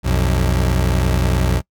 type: tone pair together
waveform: 25% pulse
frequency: 62.93 / 89 Hz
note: B1 / F2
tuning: +33 / +33 cents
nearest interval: tritone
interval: 600 cents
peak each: -12 / -16 dBFS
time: 0.03-1.62 s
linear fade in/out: 50 ms
effects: noise-tail reverb RT60 0.1 s tail -24 dB re dry